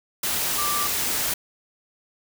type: tone in noise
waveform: sine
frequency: 1176 Hz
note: D6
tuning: 2 cents sharp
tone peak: -26 dBFS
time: 0.58-0.87 s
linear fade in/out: 5 ms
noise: white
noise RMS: -25 dBFS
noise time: 0.23-1.34 s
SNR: -4 dB
effects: none